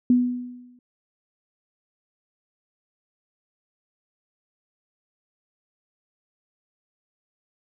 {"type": "tone with exponential decay", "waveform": "sine", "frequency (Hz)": 246.9, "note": "B3", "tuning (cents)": 0, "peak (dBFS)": -12, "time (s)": [0.1, 0.79], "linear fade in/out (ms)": 2, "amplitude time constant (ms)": 150, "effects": []}